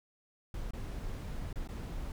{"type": "noise with dropouts", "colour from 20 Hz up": "brown", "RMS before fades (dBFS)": -39, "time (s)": [0.54, 2.12], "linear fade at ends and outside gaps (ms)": 2, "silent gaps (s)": [[0.709, 0.734], [1.529, 1.557], [1.675, 1.688]], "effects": []}